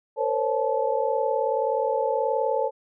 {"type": "tone cluster", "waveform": "sine", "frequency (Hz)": [456.4, 518, 557, 868], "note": ["A#4", "C5", "C#5", "A5"], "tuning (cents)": [-37, -17, 8, -24], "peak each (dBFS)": -27, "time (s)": [0.16, 2.71], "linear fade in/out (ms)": 50, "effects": []}